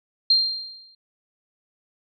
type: tone with exponential decay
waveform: sine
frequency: 4186 Hz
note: C8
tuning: in tune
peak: -12 dBFS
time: 0.3-0.95 s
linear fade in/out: 5 ms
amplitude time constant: 140 ms
effects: none